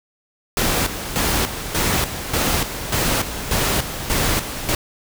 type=noise with tremolo; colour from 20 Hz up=pink; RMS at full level=-19 dBFS; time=0.57-4.75 s; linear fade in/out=2 ms; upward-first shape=square; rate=1.7 Hz; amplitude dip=65%; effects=none